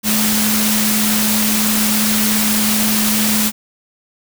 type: tone in noise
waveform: sine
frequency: 214.2 Hz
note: A3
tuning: 46 cents flat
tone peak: -17 dBFS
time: 0.03-3.52 s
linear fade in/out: 50 ms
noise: white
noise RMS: -17 dBFS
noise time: 0.03-3.52 s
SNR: -3 dB
effects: none